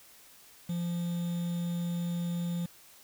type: tone with quantisation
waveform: triangle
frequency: 172.8 Hz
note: F3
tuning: 18 cents flat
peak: -28 dBFS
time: 0.69-2.66 s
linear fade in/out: 5 ms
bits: 8
effects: white hiss -56 dBFS RMS until 3.03 s